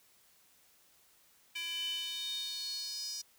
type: tone with high-pass filter sweep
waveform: square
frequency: 334.7 Hz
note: E4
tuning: 26 cents sharp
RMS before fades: -39 dBFS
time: 1.55-3.22 s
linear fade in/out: 10 ms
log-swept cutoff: 2600 to 5400 Hz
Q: 7.9
effects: white hiss -66 dBFS RMS until 3.38 s